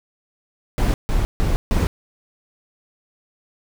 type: noise bursts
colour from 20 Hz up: brown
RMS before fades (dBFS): -18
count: 4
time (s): 0.78-1.87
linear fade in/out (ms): 0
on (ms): 160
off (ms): 150
effects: none